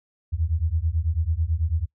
sine beating tone pair, 76.9 / 86 Hz, D#2 / F2, -20 / -26 cents, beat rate 9.1 Hz, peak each -24 dBFS, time 0.32-1.86 s, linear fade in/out 20 ms, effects noise-tail reverb RT60 0.1 s tail -22 dB re dry

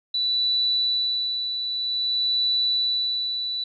sine tone with tremolo, 3962 Hz, B7, 5 cents sharp, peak -19 dBFS, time 0.14-3.64 s, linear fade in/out 5 ms, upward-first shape sine, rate 0.52 Hz, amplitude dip 50%, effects none

